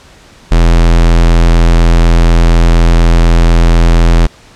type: tone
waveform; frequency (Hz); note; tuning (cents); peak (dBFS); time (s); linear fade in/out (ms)
square; 42.07; E1; +36; -4; 0.51-4.27; 10
effects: pink hiss -39 dBFS RMS until 4.55 s + low-pass 7000 Hz 12 dB/octave